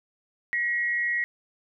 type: tone pair together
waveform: sine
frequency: 1906 / 2149 Hz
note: A#6 / C7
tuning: +38 / +46 cents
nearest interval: major second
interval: 208 cents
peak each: -24 / -32 dBFS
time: 0.53-1.24 s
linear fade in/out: 0 ms
effects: none